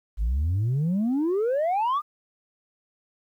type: exponential sweep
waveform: sine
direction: up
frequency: 49 to 1244.5 Hz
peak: -19 dBFS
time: 0.17-2.02 s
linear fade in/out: 50 ms
effects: tanh soft clip ceiling -20 dBFS + 10-bit